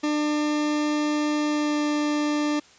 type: tone with pitch glide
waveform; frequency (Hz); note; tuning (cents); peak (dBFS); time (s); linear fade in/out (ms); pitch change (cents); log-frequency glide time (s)
40% pulse; 299.2 to 297.3; D4 to D4; +32 to +21; -21; 0.03-2.6; 10; -11; 1.48-1.8
effects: white hiss -53 dBFS RMS until 2.78 s + resampled to 16000 Hz